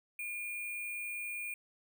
sine tone with sample-and-hold, 2420 Hz, D#7, 49 cents flat, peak -37 dBFS, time 0.19-1.54 s, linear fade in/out 2 ms, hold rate 11025 Hz, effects none

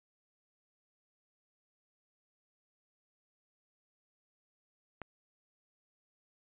click, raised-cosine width 0.5 ms, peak -26 dBFS, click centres 5.017 s, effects resampled to 8000 Hz

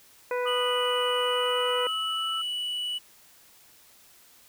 harmonic tone, 494 Hz, B4, in tune, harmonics 1 / 2 / 3 / 4 / 5, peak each -27 / -33 / -37 / -39 / -41 dBFS, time 0.31-1.87 s, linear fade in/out 2 ms
sine tone with pitch glide, 1231 to 1319.4 Hz, D#6 to E6, -19 to +1 cents, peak -31 dBFS, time 0.45-2.42 s, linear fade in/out 10 ms, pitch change +120 cents, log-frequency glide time 1.19-2.28 s
triangle tone, 2952 Hz, F#7, 5 cents flat, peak -27 dBFS, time 0.46-2.99 s, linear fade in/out 20 ms
effects white hiss -56 dBFS RMS until 4.48 s

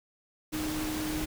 sine tone in noise, 308.4 Hz, D#4, 15 cents flat, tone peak -32 dBFS, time 0.52-1.26 s, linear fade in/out 20 ms, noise pink, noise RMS -36 dBFS, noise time 0.52-1.26 s, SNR +1 dB, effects none

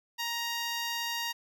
10% pulse tone, 937 Hz, A#5, 9 cents sharp, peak -23 dBFS, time 0.18-1.33 s, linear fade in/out 20 ms, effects none

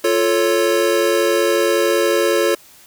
square chord, F augmented, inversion none, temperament equal, 349.2 / 440 / 554.4 Hz, F4 / A4 / C#5, 0 / 0 / 0 cents, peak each -19 dBFS, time 0.04-2.55 s, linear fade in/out 5 ms, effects white hiss -46 dBFS RMS until 2.86 s

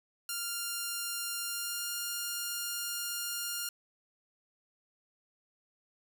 5% pulse tone with pitch glide, 1396.9 to 1407.4 Hz, F6 to F6, 0 to +13 cents, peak -23 dBFS, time 0.29-3.69 s, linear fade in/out 2 ms, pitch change +13 cents, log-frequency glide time 1.43-1.9 s, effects none

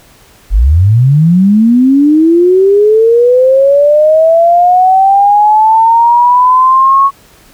sine linear sweep, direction up, 41.2 to 1108.7 Hz, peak -3 dBFS, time 0.5-7.11 s, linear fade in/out 50 ms, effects pink hiss -42 dBFS RMS until 7.53 s

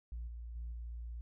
sine tone with level steps, 58.27 Hz, A#1, in tune, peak -38 / -42 / -38 / -40 dBFS, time 0.12-1.21 s, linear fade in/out 0 ms, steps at 0.27 / 0.55 / 0.72 s, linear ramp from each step 10 ms, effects tanh soft clip ceiling -37 dBFS

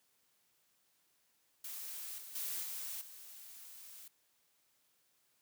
blue noise with level steps, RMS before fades -45 / -50 / -40 / -43 / -53 dBFS, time 1.64-4.08 s, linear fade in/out 5 ms, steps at 2.18 / 2.35 / 2.63 / 3.01 s, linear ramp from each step 5 ms, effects white hiss -75 dBFS RMS until 5.41 s + high-pass 80 Hz 12 dB/octave

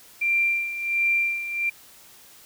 sine tone with tremolo, 2369 Hz, D7, 14 cents sharp, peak -18 dBFS, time 0.21-1.7 s, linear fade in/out 10 ms, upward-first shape sine, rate 1.4 Hz, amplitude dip 70%, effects white hiss -50 dBFS RMS until 2.45 s

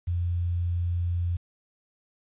sine tone with quantisation, 87.1 Hz, F2, 4 cents flat, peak -24 dBFS, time 0.07-1.37 s, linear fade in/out 10 ms, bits 9, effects resampled to 8000 Hz

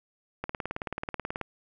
click train, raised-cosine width 0.5 ms, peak -17 dBFS, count 19, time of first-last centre 0.44-1.413 s, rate 18.5 Hz, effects none

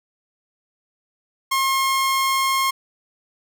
sawtooth tone, 1073 Hz, C6, 43 cents sharp, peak -14 dBFS, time 1.51-2.71 s, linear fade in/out 10 ms, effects none

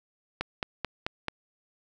click train, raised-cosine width 0.3 ms, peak -13 dBFS, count 5, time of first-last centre 0.41-1.283 s, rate 4.58 Hz, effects none

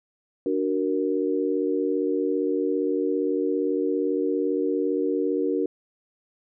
sine chord, D augmented, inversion none, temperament equal with one note detuned, 293.7 / 371.3 / 466.2 Hz, D4 / F#4 / A#4, 0 / +6 / 0 cents, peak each -26 dBFS, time 0.46-5.66 s, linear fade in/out 2 ms, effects none

